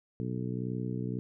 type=harmonic tone; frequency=61.8 Hz; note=B1; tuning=2 cents sharp; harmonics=2 / 3 / 4 / 5 / 6 / 7; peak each=-35 / -37 / -39 / -42 / -45 / -43 dBFS; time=0.2-1.19 s; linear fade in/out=0 ms; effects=none